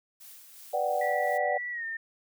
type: noise with tremolo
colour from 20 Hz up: blue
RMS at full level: -48 dBFS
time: 0.2-1.38 s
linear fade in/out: 10 ms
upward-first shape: sine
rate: 2.8 Hz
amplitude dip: 40%
type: chord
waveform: sine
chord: G major seventh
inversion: first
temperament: equal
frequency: 493.9 / 587.3 / 740 / 784 Hz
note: B4 / D5 / F#5 / G5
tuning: 0 / 0 / 0 / 0 cents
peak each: -34 / -29 / -29 / -35 dBFS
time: 0.73-1.58 s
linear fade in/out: 10 ms
type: tone with pitch glide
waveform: sine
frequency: 1954 to 1812.6 Hz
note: B6 to A#6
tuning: -19 to -49 cents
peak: -32 dBFS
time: 1.01-1.97 s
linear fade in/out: 5 ms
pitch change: -130 cents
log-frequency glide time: 1.71-1.85 s
effects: none